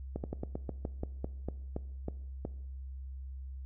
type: slowing click train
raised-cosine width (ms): 2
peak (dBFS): -22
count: 13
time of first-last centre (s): 0.16-2.451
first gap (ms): 79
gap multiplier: 1.15
effects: noise-tail reverb RT60 0.8 s tail -19 dB re dry + added 66 Hz sine -40 dBFS peak until 3.65 s